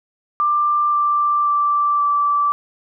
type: tone with pitch steps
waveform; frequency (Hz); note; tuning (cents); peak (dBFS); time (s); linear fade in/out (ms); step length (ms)
sine; 1185 / 1177.5 / 1170 / 1162.6; D6 / D6 / D6 / D6; +15 / +4 / -7 / -18; -14; 0.4-2.52; 0; 530
effects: none